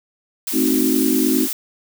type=noise; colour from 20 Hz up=blue; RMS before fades=-24 dBFS; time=0.47-1.53 s; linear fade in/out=2 ms
type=chord; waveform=sine; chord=A diminished seventh; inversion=none; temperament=equal with one note detuned; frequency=219 / 261.6 / 311.1 / 370 Hz; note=A3 / C4 / Eb4 / Gb4; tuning=-8 / 0 / 0 / 0 cents; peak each=-24 / -18 / -20 / -23 dBFS; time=0.52-1.48 s; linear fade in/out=50 ms
effects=none